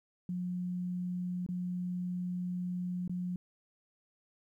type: tone with dropouts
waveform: sine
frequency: 179.4 Hz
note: F3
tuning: 47 cents sharp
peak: -33 dBFS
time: 0.29-3.36 s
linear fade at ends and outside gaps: 2 ms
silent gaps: 1.464-1.488 / 3.078-3.095 s
effects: 12-bit